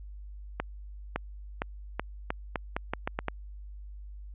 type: accelerating click train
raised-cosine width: 0.5 ms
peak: -14 dBFS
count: 11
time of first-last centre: 0.6-3.283 s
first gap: 560 ms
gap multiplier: 0.82
effects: added 50 Hz sine -41 dBFS peak until 4.34 s + resampled to 8000 Hz